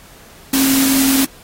sine tone in noise, 269.2 Hz, C4, 49 cents sharp, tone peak -13 dBFS, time 0.53-1.25 s, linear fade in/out 5 ms, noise white, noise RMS -18 dBFS, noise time 0.53-1.25 s, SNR +2 dB, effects pink hiss -43 dBFS RMS until 1.43 s + AAC 48 kbps

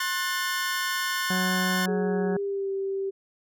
sawtooth chord, F# diminished, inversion second, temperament just, 1065.6 / 1480 / 1776 Hz, C6 / F#6 / A6, +31 / 0 / +16 cents, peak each -27 dBFS, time 0-1.86 s, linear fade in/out 5 ms
harmonic tone, 185 Hz, F#3, in tune, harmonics 1 / 2 / 3 / 4 / 5 / 6 / 7 / 8 / 9, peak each -26 / -37 / -38 / -36 / -46 / -49 / -50 / -45 / -41 dBFS, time 1.3-2.37 s, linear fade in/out 5 ms
sine tone with pitch glide, 415.3 to 389.7 Hz, G#4 to G4, 0 to -10 cents, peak -26 dBFS, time 1.87-3.11 s, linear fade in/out 20 ms, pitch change -110 cents, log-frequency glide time 2.01-2.71 s
effects none

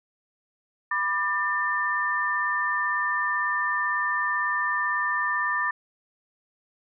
sine tone cluster, 990 / 1188 / 1792 Hz, B5 / D6 / A6, +4 / +20 / +31 cents, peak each -31 / -28 / -25 dBFS, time 0.91-5.71 s, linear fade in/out 5 ms, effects none

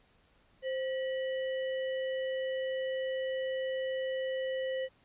sine tone with sample-and-hold, 523.3 Hz, C5, in tune, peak -31 dBFS, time 0.62-4.89 s, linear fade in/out 50 ms, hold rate 2450 Hz, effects pink hiss -67 dBFS RMS until 5.04 s + resampled to 8000 Hz

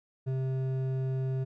triangle tone with hard clipping, 131.6 Hz, C3, 10 cents sharp, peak -30 dBFS, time 0.26-1.45 s, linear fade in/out 20 ms, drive 12 dB, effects none

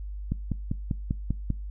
click train, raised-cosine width 5 ms, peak -14 dBFS, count 7, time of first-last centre 0.32-1.503 s, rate 5.07 Hz, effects noise-tail reverb RT60 0.3 s tail -23 dB re dry + added 50 Hz sine -33 dBFS peak until 1.7 s

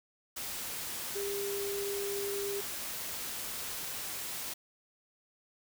sine tone in noise, 400.7 Hz, G4, 38 cents sharp, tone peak -34 dBFS, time 1.15-2.61 s, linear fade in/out 10 ms, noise white, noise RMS -39 dBFS, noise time 0.36-4.54 s, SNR +2 dB, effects none

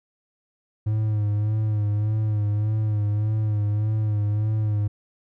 triangle tone with vibrato, 106.1 Hz, G#2, 38 cents sharp, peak -18 dBFS, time 0.86-4.88 s, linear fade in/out 10 ms, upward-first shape sine, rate 1.7 Hz, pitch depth 43 cents each way, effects none

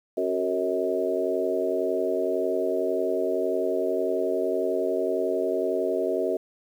harmonic tone with a mistuned harmonic, 91 Hz, F#2, 28 cents flat, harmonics 3 / 4 / 5 / 6 / 7, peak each -33 / -27 / -29 / -33 / -28 dBFS, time 0.17-6.37 s, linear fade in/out 5 ms, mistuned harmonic 4, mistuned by +43 cents, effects 9-bit

